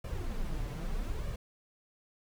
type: noise with flanger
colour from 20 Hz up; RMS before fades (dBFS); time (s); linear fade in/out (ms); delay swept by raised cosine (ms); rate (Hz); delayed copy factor
brown; -35; 0.04-1.36; 5; 1.7 to 6.9; 0.8; +0.6
effects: none